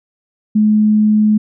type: tone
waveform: sine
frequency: 213.1 Hz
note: G#3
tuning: 45 cents sharp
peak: -8 dBFS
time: 0.55-1.38 s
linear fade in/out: 10 ms
effects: none